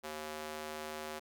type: tone with high-pass filter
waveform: square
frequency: 76.9 Hz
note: D#2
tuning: 20 cents flat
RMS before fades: -43 dBFS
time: 0.03-1.2 s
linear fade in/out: 20 ms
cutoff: 460 Hz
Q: 0.87
effects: none